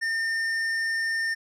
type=tone with hard clipping; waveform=sine; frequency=1812 Hz; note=A#6; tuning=50 cents flat; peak=-26 dBFS; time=0.01-1.35 s; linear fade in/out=20 ms; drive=8 dB; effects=none